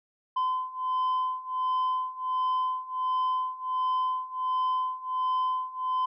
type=beating tone pair; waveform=sine; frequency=1022 / 1023.4 Hz; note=C6 / C6; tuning=-41 / -39 cents; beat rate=1.4 Hz; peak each=-28 / -26 dBFS; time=0.36-6.06 s; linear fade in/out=10 ms; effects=tanh soft clip ceiling -23 dBFS